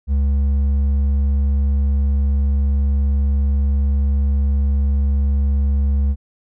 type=tone with hard clipping; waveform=sine; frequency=69.8 Hz; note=C#2; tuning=13 cents sharp; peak=-15 dBFS; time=0.07-6.16 s; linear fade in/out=50 ms; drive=4 dB; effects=none